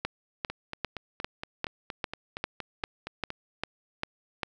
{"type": "two click trains", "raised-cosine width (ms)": 0.3, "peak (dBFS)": [-19, -13], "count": [13, 12], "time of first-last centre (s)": [[0.5, 3.304], [0.05, 4.432]], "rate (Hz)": [4.28, 2.51], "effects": []}